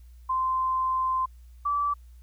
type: tone pair in turn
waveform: sine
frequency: 1039 / 1157.5 Hz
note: C6 / D6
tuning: -12 / -25 cents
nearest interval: major second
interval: 187 cents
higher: second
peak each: -23 dBFS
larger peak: neither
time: 0.29-1.26 / 1.65-1.94 s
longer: first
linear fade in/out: 10 ms
effects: added 60 Hz sine -46 dBFS peak until 2.22 s + white hiss -68 dBFS RMS until 2.22 s